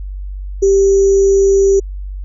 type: tone with sample-and-hold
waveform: sine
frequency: 392 Hz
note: G4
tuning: in tune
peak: -7 dBFS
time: 0.62-1.8 s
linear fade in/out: 10 ms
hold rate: 6300 Hz
effects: added 48 Hz sine -22 dBFS peak until 2.24 s + resampled to 22050 Hz